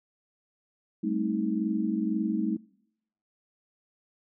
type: chord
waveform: sine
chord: A half-diminished seventh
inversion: third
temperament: just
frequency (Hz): 198 / 220 / 264 / 316.8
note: G3 / A3 / C4 / Eb4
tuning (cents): +18 / 0 / +16 / +31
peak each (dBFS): -31 / -30 / -36 / -30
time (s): 1.03-2.57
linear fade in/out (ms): 10
effects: noise-tail reverb RT60 0.8 s tail -25 dB re dry